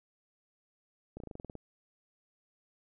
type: slowing click train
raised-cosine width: 2 ms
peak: -30 dBFS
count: 10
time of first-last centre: 1.17-1.553 s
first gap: 32 ms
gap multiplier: 1.07
effects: none